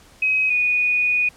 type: tone pair in turn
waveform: sine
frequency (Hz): 2536 / 2470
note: D#7 / D#7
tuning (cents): +32 / -13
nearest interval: unison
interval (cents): 45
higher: first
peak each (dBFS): -16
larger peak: neither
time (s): 0.22-0.5 / 0.5-1.29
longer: second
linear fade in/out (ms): 5
effects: pink hiss -50 dBFS RMS until 1.36 s + low-pass 11000 Hz 12 dB/octave